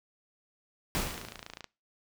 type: noise with exponential decay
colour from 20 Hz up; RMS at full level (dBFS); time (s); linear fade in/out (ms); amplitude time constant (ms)
pink; -29; 0.95-1.6; 0; 140
type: click train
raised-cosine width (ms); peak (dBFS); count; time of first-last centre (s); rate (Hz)
0.2; -24; 19; 1-1.643; 28
effects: noise-tail reverb RT60 0.3 s tail -24 dB re dry